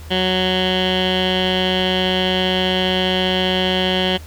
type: tone with low-pass filter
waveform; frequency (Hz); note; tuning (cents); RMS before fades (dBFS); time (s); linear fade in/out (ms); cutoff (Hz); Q
15% pulse; 185; F#3; 0; -18; 0.1-4.18; 20; 3200; 6.3
effects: added 79 Hz sine -33 dBFS peak until 4.26 s + pink hiss -43 dBFS RMS until 4.26 s